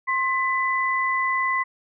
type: tone pair together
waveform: sine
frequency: 1061.3 / 2000 Hz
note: C6 / B6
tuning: +24 / +21 cents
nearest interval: major seventh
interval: 1097 cents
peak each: -23 dBFS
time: 0.07-1.64 s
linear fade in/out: 20 ms
effects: none